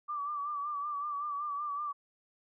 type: tone with vibrato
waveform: sine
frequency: 1167 Hz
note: D6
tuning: 11 cents flat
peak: -33 dBFS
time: 0.08-1.93 s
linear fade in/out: 20 ms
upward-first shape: sine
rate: 5.3 Hz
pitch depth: 53 cents each way
effects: none